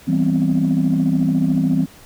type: chord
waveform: sine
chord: C major seventh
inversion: first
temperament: equal with one note detuned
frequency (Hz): 164.81 / 196 / 247.7 / 261.6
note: E3 / G3 / B3 / C4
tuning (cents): 0 / 0 / +5 / 0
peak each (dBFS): -18 / -20 / -22 / -17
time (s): 0.07-1.86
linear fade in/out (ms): 20
effects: tanh soft clip ceiling -8 dBFS + pink hiss -45 dBFS RMS until 2.05 s